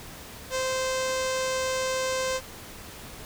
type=tone with low-pass filter; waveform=sawtooth; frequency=520 Hz; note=C5; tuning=11 cents flat; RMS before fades=-28 dBFS; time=0.5-2.41 s; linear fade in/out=50 ms; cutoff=7100 Hz; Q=2.1; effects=pink hiss -43 dBFS RMS until 3.25 s